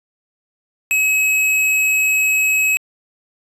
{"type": "tone", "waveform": "square", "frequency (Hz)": 2561, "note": "D#7", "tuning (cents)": 49, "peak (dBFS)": -14, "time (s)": [0.91, 2.77], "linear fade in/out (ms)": 0, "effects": ["resampled to 32000 Hz"]}